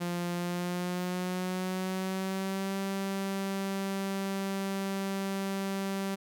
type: tone with pitch glide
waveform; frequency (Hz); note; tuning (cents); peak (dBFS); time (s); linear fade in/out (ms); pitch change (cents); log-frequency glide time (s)
sawtooth; 174.61 to 194.86; F3 to G3; 0 to -10; -27; 0-6.16; 20; +190; 0.35-2.77
effects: none